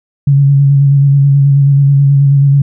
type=tone with vibrato; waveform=sine; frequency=139.8 Hz; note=C#3; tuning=15 cents sharp; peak=-4 dBFS; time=0.27-2.62 s; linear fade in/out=5 ms; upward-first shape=square; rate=9.3 Hz; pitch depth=21 cents each way; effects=none